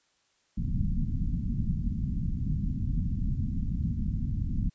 pink low-pass noise, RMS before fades -29 dBFS, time 0.57-4.7 s, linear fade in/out 10 ms, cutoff 240 Hz, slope 48 dB/octave, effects white hiss -70 dBFS RMS until 4.74 s + resampled to 16000 Hz

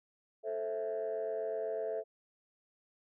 sine chord, A minor, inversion none, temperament just, 440 / 528 / 660 Hz, A4 / C5 / E5, 0 / +16 / +2 cents, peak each -36 / -40 / -36 dBFS, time 0.43-2.04 s, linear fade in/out 50 ms, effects tanh soft clip ceiling -28 dBFS

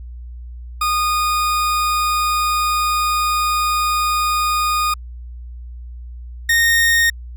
40% pulse tone pair in turn, 1230 / 1849.9 Hz, D#6 / A#6, -20 / -14 cents, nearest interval perfect fifth, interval 706 cents, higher second, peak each -15 / -11 dBFS, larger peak second, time 0.81-4.94 / 6.49-7.1 s, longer first, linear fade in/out 5 ms, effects added 60 Hz sine -30 dBFS peak until 7.36 s

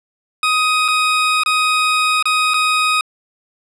20% pulse tone with dropouts, 1253 Hz, D#6, 12 cents sharp, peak -8 dBFS, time 0.43-3.01 s, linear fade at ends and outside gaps 2 ms, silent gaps 0.881-0.884 / 1.435-1.46 / 2.226-2.255 / 2.537-2.541 s, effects low-pass 9000 Hz 12 dB/octave

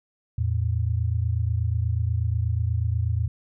sine tone pair together, 84.15 / 112.4 Hz, E2 / A2, +36 / +37 cents, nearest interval perfect fourth, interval 501 cents, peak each -24 dBFS, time 0.38-3.28 s, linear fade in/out 5 ms, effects none

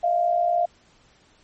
sine tone pair together, 636.1 / 696 Hz, D#5 / F5, +38 / -6 cents, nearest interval major second, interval 156 cents, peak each -25 / -19 dBFS, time 0.03-0.66 s, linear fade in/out 10 ms, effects pink hiss -58 dBFS RMS until 1.43 s + MP3 32 kbps

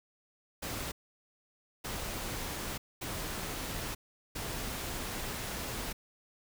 pink noise bursts at uneven times, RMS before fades -38 dBFS, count 4, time 0.62-0.92 / 1.84-2.78 / 3.01-3.95 / 4.35-5.93 s, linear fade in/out 10 ms, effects none

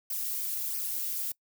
violet noise with flanger, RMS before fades -33 dBFS, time 0.1-1.32 s, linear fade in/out 5 ms, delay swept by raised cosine 0.26 to 4.86 ms, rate 1.5 Hz, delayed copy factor -0.95, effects noise-tail reverb RT60 0.1 s tail -23 dB re dry

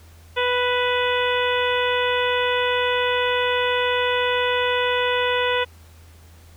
harmonic tone with a mistuned harmonic, 493.9 Hz, B4, in tune, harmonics 1 / 2 / 3 / 4 / 5 / 6 / 7, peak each -22 / -25 / -27 / -28 / -29 / -30 / -30 dBFS, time 0.36-5.65 s, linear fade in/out 20 ms, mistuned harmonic 5, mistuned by +24 cents, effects added 82 Hz sine -45 dBFS peak until 6.56 s + pink hiss -53 dBFS RMS until 6.56 s

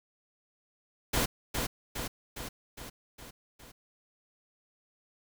pink noise with echo, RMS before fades -28 dBFS, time 1.13-1.26 s, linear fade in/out 10 ms, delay 410 ms, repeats 6, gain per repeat -4 dB, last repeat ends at 3.72 s, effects none

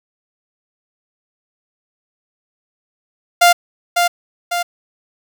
sawtooth tone with echo, 698.5 Hz, F5, in tune, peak -3 dBFS, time 3.41-3.53 s, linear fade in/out 10 ms, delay 550 ms, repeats 2, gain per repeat -5 dB, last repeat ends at 4.63 s, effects none

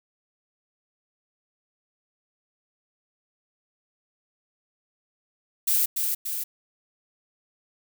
violet noise with echo, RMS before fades -22 dBFS, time 5.67-5.86 s, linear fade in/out 10 ms, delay 290 ms, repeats 2, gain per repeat -4 dB, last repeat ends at 6.44 s, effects none

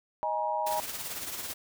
sine chord, D# suspended fourth, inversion none, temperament equal with one note detuned, 622.3 / 830.6 / 949.7 Hz, D#5 / G#5 / A#5, 0 / 0 / +32 cents, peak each -33 / -32 / -31 dBFS, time 0.23-0.8 s, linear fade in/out 0 ms
white noise with tremolo, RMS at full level -35 dBFS, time 0.66-1.54 s, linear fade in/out 10 ms, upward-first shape triangle, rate 18 Hz, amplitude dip 55%
effects none

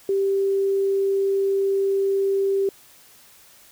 sine tone, 392 Hz, G4, in tune, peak -18 dBFS, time 0.09-2.69 s, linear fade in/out 2 ms, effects white hiss -51 dBFS RMS until 3.71 s

